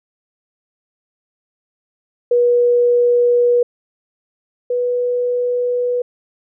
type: tone pair in turn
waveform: sine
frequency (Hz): 483.7 / 490.5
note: B4 / B4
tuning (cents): -36 / -12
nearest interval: unison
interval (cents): 24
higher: second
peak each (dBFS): -10 / -15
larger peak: first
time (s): 2.31-3.63 / 4.7-6.02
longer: neither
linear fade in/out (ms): 5
effects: none